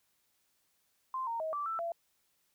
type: tone with pitch steps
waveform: sine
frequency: 1043 / 923 / 635 / 1165 / 1327 / 677 Hz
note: C6 / A#5 / D#5 / D6 / E6 / E5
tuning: -6 / -17 / +35 / -14 / +11 / +46 cents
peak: -33 dBFS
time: 1.14-1.92 s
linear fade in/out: 2 ms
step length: 130 ms
effects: white hiss -75 dBFS RMS until 2.54 s